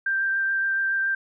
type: tone with vibrato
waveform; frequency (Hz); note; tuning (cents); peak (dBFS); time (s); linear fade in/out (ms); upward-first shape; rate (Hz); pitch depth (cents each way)
sine; 1576; G6; +9; -21; 0.06-1.15; 5; triangle; 7.1; 13
effects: none